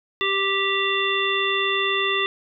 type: harmonic tone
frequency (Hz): 392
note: G4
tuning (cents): 0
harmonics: 1 / 3 / 5 / 7 / 9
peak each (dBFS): -26 / -26 / -26 / -26 / -26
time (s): 0.21-2.26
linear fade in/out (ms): 0
effects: none